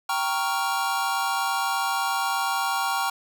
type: chord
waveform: square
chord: G half-diminished seventh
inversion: none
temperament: equal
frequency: 784 / 932.3 / 1108.7 / 1396.9 Hz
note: G5 / Bb5 / Db6 / F6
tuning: 0 / 0 / 0 / 0 cents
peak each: -29 / -30 / -30 / -30 dBFS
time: 0.09-3.1 s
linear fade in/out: 5 ms
effects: none